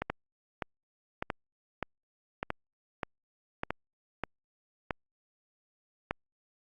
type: two click trains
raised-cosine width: 0.5 ms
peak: -16 / -15 dBFS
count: 8 / 6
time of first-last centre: 0.02-4.237 / 0.1-6.11 s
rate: 1.66 / 0.832 Hz
effects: Opus 48 kbps